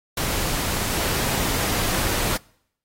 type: noise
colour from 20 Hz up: pink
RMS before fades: -24 dBFS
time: 0.17-2.37 s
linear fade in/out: 5 ms
effects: noise-tail reverb RT60 0.7 s tail -25 dB re dry + AAC 48 kbps